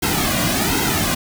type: noise with flanger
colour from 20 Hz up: pink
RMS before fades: -19 dBFS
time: 0.02-1.15 s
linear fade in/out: 10 ms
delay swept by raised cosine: 1.7 to 2.29 ms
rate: 1.3 Hz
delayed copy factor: -0.8
effects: none